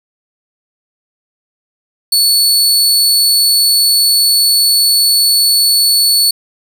sawtooth tone, 4435 Hz, C#8, in tune, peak -5 dBFS, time 2.12-6.31 s, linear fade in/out 5 ms, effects none

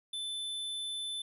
square tone, 3520 Hz, A7, in tune, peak -36 dBFS, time 0.13-1.22 s, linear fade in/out 5 ms, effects resampled to 32000 Hz

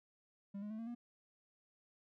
triangle tone with pitch steps, 199.4 / 208.6 / 218.2 / 228.3 / 238.8 Hz, G3 / G#3 / A3 / A#3 / A#3, +30 / +8 / -14 / -36 / +42 cents, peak -40 dBFS, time 0.54-0.95 s, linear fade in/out 10 ms, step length 82 ms, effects none

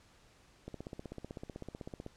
click train, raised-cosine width 2 ms, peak -29 dBFS, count 23, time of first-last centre 0.68-2.064 s, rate 15.9 Hz, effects pink hiss -64 dBFS RMS until 2.16 s + low-pass 8000 Hz 12 dB/octave

